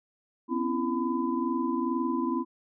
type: tone cluster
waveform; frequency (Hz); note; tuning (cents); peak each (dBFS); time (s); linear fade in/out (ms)
sine; 251.3 / 273.5 / 332.7 / 1006; B3 / C#4 / E4 / B5; +30 / -23 / +16 / +32; -30 / -33 / -30 / -33; 0.48-2.45; 50
effects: none